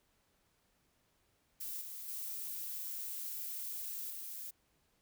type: noise with level steps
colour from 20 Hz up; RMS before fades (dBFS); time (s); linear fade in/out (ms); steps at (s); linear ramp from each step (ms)
violet; -42 / -46 / -42 / -45; 1.6-4.51; 10; 1.81 / 2.08 / 4.1; 5
effects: pink hiss -75 dBFS RMS until 5.01 s